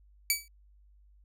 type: tone with exponential decay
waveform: 10% pulse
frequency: 2290 Hz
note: D7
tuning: 44 cents flat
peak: -12 dBFS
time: 0.3-0.48 s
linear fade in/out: 1 ms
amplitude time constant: 38 ms
effects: added 50 Hz sine -57 dBFS peak until 1.24 s